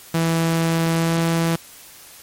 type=tone with pitch glide; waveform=sawtooth; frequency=164.81 to 165.96 Hz; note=E3 to E3; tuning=0 to +12 cents; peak=-13 dBFS; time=0.14-1.56 s; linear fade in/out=5 ms; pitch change=+12 cents; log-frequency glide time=0.95-1.17 s; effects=white hiss -43 dBFS RMS until 2.22 s + MP3 64 kbps